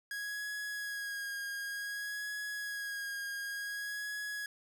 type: tone with vibrato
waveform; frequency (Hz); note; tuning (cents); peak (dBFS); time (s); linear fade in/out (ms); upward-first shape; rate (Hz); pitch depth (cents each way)
45% pulse; 1652; G#6; -10; -37; 0.11-4.46; 2; sine; 0.55; 26
effects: 12-bit